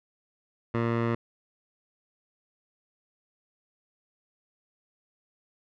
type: tone with low-pass filter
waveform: 15% pulse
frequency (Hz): 116.54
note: A#2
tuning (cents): 0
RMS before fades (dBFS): -27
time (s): 0.74-1.15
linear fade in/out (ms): 5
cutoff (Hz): 1800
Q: 1.1
effects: none